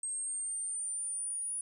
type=exponential sweep; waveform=sine; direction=up; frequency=8372 to 9760 Hz; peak=-34 dBFS; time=0.03-1.61 s; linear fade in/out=2 ms; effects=none